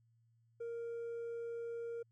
triangle tone with hard clipping, 466.2 Hz, A#4, in tune, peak -39 dBFS, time 0.6-2.03 s, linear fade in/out 10 ms, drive 1 dB, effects added 115 Hz sine -69 dBFS peak until 2.11 s

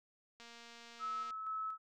click train, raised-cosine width 0.2 ms, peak -38 dBFS, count 213, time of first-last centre 0.4-1.306 s, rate 234 Hz
sine tone with tremolo, 1298 Hz, E6, 27 cents flat, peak -37 dBFS, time 0.99-1.78 s, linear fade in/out 50 ms, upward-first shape square, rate 2.1 Hz, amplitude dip 35%
effects none

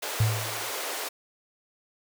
pink high-pass noise, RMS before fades -33 dBFS, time 0.02-1.09 s, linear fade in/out 10 ms, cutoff 410 Hz, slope 24 dB/octave
sine tone with exponential decay, 110 Hz, A2, in tune, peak -17 dBFS, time 0.2-0.71 s, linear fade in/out 5 ms, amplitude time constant 110 ms
effects none

